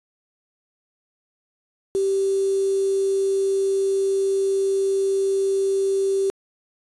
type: tone with quantisation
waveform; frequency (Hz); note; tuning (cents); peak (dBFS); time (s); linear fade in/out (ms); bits
sine; 389.7; G4; -10; -18; 1.95-6.3; 0; 6
effects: resampled to 24000 Hz